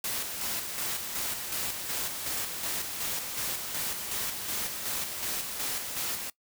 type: noise with tremolo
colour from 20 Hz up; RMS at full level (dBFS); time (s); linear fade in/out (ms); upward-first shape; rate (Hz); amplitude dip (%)
white; -32; 0.04-6.3; 2; square; 2.7; 40
effects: noise-tail reverb RT60 0.1 s tail -22 dB re dry